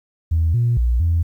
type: tone with pitch steps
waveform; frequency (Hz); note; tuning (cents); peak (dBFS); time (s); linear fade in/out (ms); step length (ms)
sine; 81.4 / 118.9 / 59.6 / 83.9; E2 / A#2 / A#1 / E2; -21 / +35 / +39 / +31; -13; 0.31-1.23; 10; 230
effects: tanh soft clip ceiling -10 dBFS + 9-bit